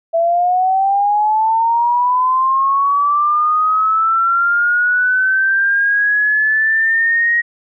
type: linear sweep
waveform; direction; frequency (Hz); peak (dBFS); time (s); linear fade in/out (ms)
sine; up; 659.3 to 1891; -11; 0.13-7.42; 20
effects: none